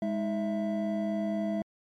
triangle tone cluster, 206.3 / 316.4 / 663 Hz, G#3 / D#4 / E5, -11 / +29 / +10 cents, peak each -28 / -34 / -31 dBFS, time 0.02-1.62 s, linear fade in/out 2 ms, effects MP3 96 kbps

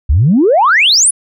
sine exponential sweep, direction up, 61.74 to 10548 Hz, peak -5 dBFS, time 0.09-1.11 s, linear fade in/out 10 ms, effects tanh soft clip ceiling -1 dBFS

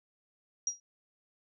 sine tone with exponential decay, 5720 Hz, F8, 41 cents sharp, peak -25 dBFS, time 0.67-0.8 s, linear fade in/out 2 ms, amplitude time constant 28 ms, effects none

